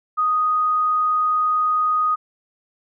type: tone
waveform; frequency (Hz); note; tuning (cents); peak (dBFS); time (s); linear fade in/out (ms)
sine; 1244.5; D#6; 0; -16; 0.17-2.16; 20
effects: none